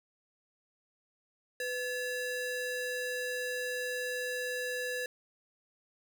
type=ring-modulated tone; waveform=square; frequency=1108.7 Hz; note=C#6; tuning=in tune; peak=-31 dBFS; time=1.6-5.06 s; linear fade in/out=2 ms; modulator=609 Hz; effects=none